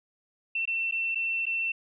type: tone with dropouts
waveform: sine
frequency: 2693 Hz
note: E7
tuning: 36 cents sharp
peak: -26 dBFS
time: 0.55-1.72 s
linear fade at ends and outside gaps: 5 ms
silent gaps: 0.655-0.675 / 0.912-0.922 / 1.148-1.155 / 1.456-1.465 s
effects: none